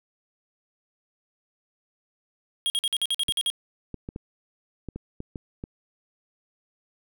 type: tone bursts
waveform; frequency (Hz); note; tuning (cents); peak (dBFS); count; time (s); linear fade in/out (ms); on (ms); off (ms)
square; 3260; G#7; -33; -23; 10; 2.66-3.501; 0; 40; 49
type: clicks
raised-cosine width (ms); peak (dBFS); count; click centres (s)
3; -21; 9; 3.29 / 3.943 / 4.089 / 4.161 / 4.887 / 4.96 / 5.204 / 5.358 / 5.639
effects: none

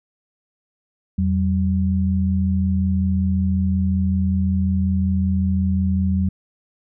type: tone pair together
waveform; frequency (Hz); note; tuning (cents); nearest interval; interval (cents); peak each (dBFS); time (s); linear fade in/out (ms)
sine; 85.1 / 190.5; F2 / G3; -44 / -49; octave + major second; 1395; -19; 1.18-6.29; 5
effects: none

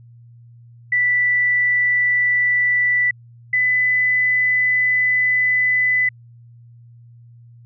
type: tone pair in turn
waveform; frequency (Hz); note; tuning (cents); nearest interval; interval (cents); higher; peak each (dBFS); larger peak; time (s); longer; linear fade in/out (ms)
sine; 1972 / 2002; B6 / B6; -3 / +23; unison; 26; second; -14; neither; 0.92-3.11 / 3.53-6.09; second; 5
effects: added 118 Hz sine -42 dBFS peak until 7.65 s

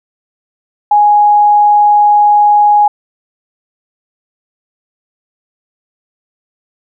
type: tone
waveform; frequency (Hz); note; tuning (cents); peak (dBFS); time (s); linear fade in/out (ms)
sine; 830.6; G#5; 0; -4; 0.91-2.88; 5
effects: none

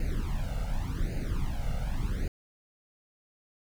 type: noise with flanger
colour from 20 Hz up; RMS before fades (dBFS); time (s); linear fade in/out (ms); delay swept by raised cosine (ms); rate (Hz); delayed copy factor
brown; -30; 0-2.28; 2; 0.44 to 1.44; 0.87; +1
effects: none

